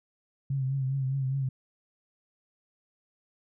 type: tone with vibrato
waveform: sine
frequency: 134.2 Hz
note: C3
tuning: 44 cents sharp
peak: -26 dBFS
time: 0.5-1.49 s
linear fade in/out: 5 ms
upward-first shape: triangle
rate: 4.9 Hz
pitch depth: 62 cents each way
effects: none